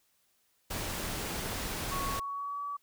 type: noise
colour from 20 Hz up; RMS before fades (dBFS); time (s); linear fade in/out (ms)
pink; -36; 0.7-2.2; 10
type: tone with pitch glide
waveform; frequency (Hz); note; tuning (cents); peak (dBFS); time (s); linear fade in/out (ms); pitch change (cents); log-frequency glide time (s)
sine; 1108.7 to 1143.8; C#6 to D6; 0 to -46; -34; 1.91-2.77; 10; +54; 2.1-2.63
effects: white hiss -72 dBFS RMS until 2.82 s